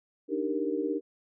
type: chord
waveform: sine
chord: Eb major seventh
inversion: third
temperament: equal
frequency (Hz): 293.7 / 311.1 / 392 / 466.2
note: D4 / Eb4 / G4 / Bb4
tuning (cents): 0 / 0 / 0 / 0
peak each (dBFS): -33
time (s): 0.28-1.01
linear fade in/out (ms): 50
effects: none